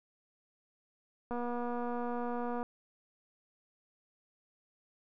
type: click train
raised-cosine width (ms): 1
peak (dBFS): -25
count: 319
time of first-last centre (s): 1.31-2.63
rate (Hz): 241
effects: none